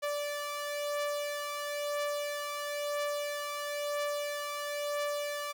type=beating tone pair; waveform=sawtooth; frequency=583 / 584 Hz; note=D5 / D5; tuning=-13 / -10 cents; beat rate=1 Hz; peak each=-30 / -36 dBFS; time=0.02-5.53 s; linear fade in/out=20 ms; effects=none